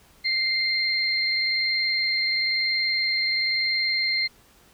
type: tone pair together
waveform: sine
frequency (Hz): 2093 / 4186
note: C7 / C8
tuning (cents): 0 / 0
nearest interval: octave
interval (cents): 1200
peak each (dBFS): -24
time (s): 0.24-4.28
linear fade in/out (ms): 20
effects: pink hiss -56 dBFS RMS until 4.73 s